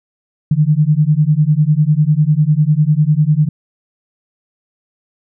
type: beating tone pair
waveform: sine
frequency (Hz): 146.83 / 156.83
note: D3 / D#3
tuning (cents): 0 / +14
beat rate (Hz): 10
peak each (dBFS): -12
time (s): 0.51-3.49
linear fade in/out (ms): 5
effects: none